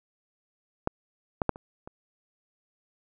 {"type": "clicks", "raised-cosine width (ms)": 1, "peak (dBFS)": [-11, -11, -8, -28, -27], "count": 5, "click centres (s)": [0.874, 1.418, 1.493, 1.559, 1.875], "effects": []}